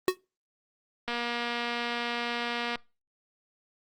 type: tone with exponential decay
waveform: square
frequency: 370 Hz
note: F#4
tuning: in tune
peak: -18 dBFS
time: 0.08-0.17 s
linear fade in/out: 1 ms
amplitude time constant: 18 ms
type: click train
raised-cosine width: 0.3 ms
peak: -16 dBFS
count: 400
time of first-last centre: 1.08-2.756 s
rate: 238 Hz
effects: noise-tail reverb RT60 0.3 s tail -25 dB re dry + Opus 24 kbps